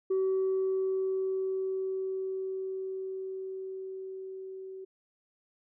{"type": "tone with level ramp", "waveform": "sine", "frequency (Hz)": 380.3, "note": "F#4", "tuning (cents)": 48, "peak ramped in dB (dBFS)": [-23, -40], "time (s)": [0.1, 4.85], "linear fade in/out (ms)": 10, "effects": ["tanh soft clip ceiling -23 dBFS"]}